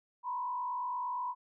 sine tone with frequency modulation, 987.8 Hz, B5, in tune, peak -33 dBFS, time 0.23-1.35 s, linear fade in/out 50 ms, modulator 48.6 Hz, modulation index 0.76, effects none

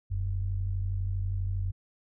sine tone pair together, 42.42 / 94.8 Hz, F1 / F#2, -50 / +43 cents, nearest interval octave + major second, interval 1393 cents, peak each -32 / -29 dBFS, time 0.1-1.72 s, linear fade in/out 20 ms, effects none

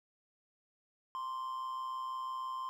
triangle tone with amplitude modulation, 1046 Hz, C6, 1 cent flat, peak -33 dBFS, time 1.15-2.69 s, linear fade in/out 0 ms, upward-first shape sine, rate 126 Hz, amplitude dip 45%, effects none

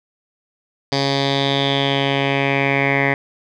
10% pulse tone with low-pass filter sweep, 138.4 Hz, C#3, 2 cents flat, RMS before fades -18 dBFS, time 0.92-3.14 s, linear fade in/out 2 ms, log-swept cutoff 4600 to 2000 Hz, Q 5.2, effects none

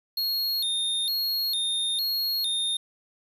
square tone with vibrato, 3964 Hz, B7, 6 cents sharp, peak -25 dBFS, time 0.17-2.77 s, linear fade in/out 5 ms, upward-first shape square, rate 1.1 Hz, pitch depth 140 cents each way, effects 9-bit

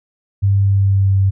sine tone with pitch glide, 99 to 96.96 Hz, G2 to G2, +18 to -18 cents, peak -10 dBFS, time 0.42-1.31 s, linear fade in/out 20 ms, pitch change -36 cents, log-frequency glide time 0.62-1.19 s, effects none

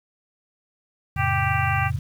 sine chord, F augmented, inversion none, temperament equal with one note detuned, 87.31 / 110 / 135.35 Hz, F2 / A2 / C#3, 0 / 0 / -41 cents, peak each -27 dBFS, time 1.16-1.99 s, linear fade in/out 5 ms
harmonic tone, 392 Hz, G4, in tune, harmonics 2 / 3 / 4 / 5 / 6 / 7, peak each -26 / -28 / -29 / -30 / -31 / -31 dBFS, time 1.16-1.91 s, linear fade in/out 50 ms
effects 8-bit

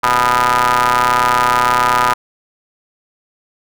sawtooth ring-modulated tone, 121.5 Hz, B2, 28 cents flat, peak -4 dBFS, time 0.03-2.14 s, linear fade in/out 10 ms, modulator 1110 Hz, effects none

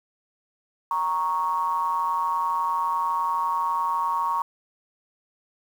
triangle ring-modulated tone, 85.9 Hz, F2, 28 cents flat, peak -17 dBFS, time 0.91-4.42 s, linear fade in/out 0 ms, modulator 1020 Hz, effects 8-bit

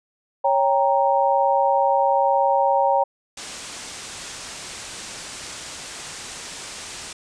sine chord, G diminished, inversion second, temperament equal with one note detuned, 554.4 / 791.3 / 932.3 Hz, Db5 / G5 / Bb5, 0 / +16 / 0 cents, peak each -20 dBFS, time 0.44-3.04 s, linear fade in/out 10 ms
white low-pass noise, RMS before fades -36 dBFS, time 3.37-7.13 s, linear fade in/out 5 ms, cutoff 8900 Hz, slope 48 dB/octave
effects none

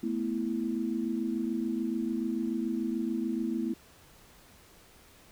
sine chord, A suspended second, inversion none, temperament equal, 220 / 246.9 / 329.6 Hz, A3 / B3 / E4, 0 / 0 / 0 cents, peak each -33 dBFS, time 0.03-3.74 s, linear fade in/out 5 ms, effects pink hiss -57 dBFS RMS until 5.31 s

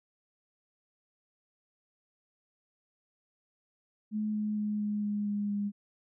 sine tone with pitch steps, 213.2 / 211.6 / 210 / 208.5 / 206.9 / 205.3 / 203.8 Hz, G#3 / G#3 / G#3 / G#3 / G#3 / G#3 / G#3, +46 / +33 / +19 / +7 / -6 / -20 / -32 cents, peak -29 dBFS, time 4.11-5.72 s, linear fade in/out 50 ms, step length 230 ms, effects none

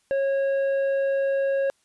triangle tone with tanh clipping, 547 Hz, C#5, 23 cents flat, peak -22 dBFS, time 0.11-1.7 s, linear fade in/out 0 ms, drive 11 dB, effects white hiss -67 dBFS RMS until 1.84 s + resampled to 24000 Hz

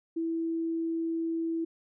sine tone, 329.1 Hz, E4, 3 cents flat, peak -28 dBFS, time 0.16-1.65 s, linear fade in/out 10 ms, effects none

